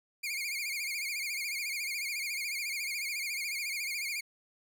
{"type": "tone with vibrato", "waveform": "sawtooth", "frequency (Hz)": 2276, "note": "C#7", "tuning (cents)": 45, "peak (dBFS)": -30, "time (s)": [0.23, 4.21], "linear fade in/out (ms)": 10, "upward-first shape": "sine", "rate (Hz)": 14, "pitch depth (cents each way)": 120, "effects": []}